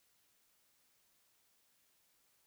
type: silence
effects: white hiss -74 dBFS RMS until 2.46 s